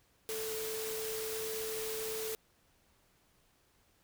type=tone in noise; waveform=sine; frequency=440 Hz; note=A4; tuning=in tune; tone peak=-38 dBFS; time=0.29-2.35 s; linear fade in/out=0 ms; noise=white; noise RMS=-41 dBFS; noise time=0.29-2.35 s; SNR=0 dB; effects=pink hiss -70 dBFS RMS until 4.03 s